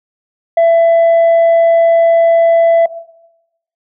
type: tone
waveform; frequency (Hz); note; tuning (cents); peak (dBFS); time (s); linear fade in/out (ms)
sine; 668; E5; +23; -3; 0.57-2.86; 5
effects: noise-tail reverb RT60 0.9 s tail -17 dB re dry + tanh soft clip ceiling -5 dBFS